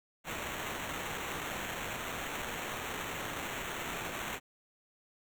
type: noise with sample-and-hold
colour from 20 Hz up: white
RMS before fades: -39 dBFS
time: 0.24-4.4 s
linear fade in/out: 50 ms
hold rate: 4900 Hz
effects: none